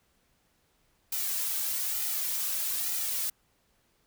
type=noise with flanger; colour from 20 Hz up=blue; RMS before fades=-31 dBFS; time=1.12-3.3 s; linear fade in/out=5 ms; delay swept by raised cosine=1.8 to 2.9 ms; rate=1.1 Hz; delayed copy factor=-0.6; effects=pink hiss -70 dBFS RMS until 4.06 s